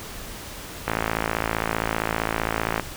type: click train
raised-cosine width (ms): 0.5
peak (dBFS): -7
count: 107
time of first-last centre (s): 0.88-2.797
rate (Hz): 55.3
effects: pink hiss -37 dBFS RMS until 2.96 s